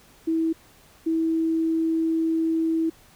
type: tone bursts at uneven times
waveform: sine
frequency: 324.8 Hz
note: E4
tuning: 26 cents flat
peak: -20 dBFS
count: 2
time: 0.27-0.53 / 1.06-2.9 s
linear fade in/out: 10 ms
effects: pink hiss -54 dBFS RMS until 3.15 s